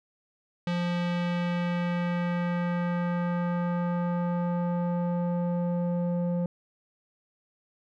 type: tone with low-pass filter sweep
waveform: square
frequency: 174.8 Hz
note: F3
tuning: 2 cents sharp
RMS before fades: -28 dBFS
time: 0.67-6.46 s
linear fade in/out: 2 ms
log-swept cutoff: 3600 to 530 Hz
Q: 1.3
effects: none